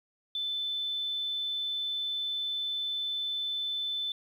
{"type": "tone", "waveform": "sine", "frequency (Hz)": 3520, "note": "A7", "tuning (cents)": 0, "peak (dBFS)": -30, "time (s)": [0.35, 4.12], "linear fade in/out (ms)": 2, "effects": ["10-bit"]}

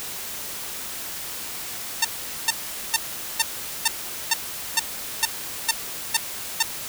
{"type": "tone bursts", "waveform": "5% pulse", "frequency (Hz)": 906, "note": "A#5", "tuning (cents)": -50, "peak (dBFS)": -4, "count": 11, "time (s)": [2.02, 6.628], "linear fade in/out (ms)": 5, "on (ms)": 28, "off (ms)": 430, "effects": ["white hiss -33 dBFS RMS until 6.88 s"]}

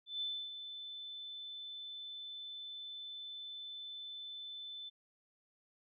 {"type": "tone with ADSR envelope", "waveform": "sine", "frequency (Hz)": 3520, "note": "A7", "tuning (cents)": 0, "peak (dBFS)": -35, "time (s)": [0.06, 4.9], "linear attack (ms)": 150, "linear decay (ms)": 290, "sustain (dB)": -9, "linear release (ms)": 19, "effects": []}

